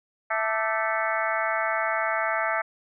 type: harmonic tone with a mistuned harmonic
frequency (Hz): 220.1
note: A3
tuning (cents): +1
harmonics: 3 / 4 / 5 / 6 / 7 / 8 / 9 / 10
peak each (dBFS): -29 / -31 / -34 / -30 / -32 / -33 / -33 / -34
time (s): 0.3-2.62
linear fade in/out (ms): 10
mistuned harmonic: 5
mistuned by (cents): +120
effects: none